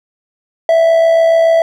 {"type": "tone with amplitude modulation", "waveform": "triangle", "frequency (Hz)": 659.3, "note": "E5", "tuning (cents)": 0, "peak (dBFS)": -3, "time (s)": [0.69, 1.62], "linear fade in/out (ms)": 2, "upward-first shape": "sine", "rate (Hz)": 67, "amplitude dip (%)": 40, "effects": []}